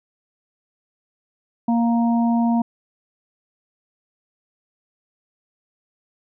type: harmonic tone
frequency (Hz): 233.5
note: A#3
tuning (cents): +3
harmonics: 1 / 3 / 4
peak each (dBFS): -16 / -26 / -28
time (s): 1.68-2.62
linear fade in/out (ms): 5
effects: none